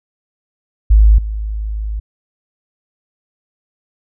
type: tone with level steps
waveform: sine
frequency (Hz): 53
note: G#1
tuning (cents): +36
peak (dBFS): -4 / -18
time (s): 0.9-2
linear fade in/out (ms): 10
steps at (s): 1.18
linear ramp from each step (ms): 5
effects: none